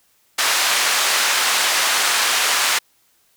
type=band-pass noise; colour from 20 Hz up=pink; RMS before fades=-18 dBFS; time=0.38-2.79 s; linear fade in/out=10 ms; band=1100 to 9400 Hz; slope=12 dB/octave; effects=white hiss -60 dBFS RMS until 3.36 s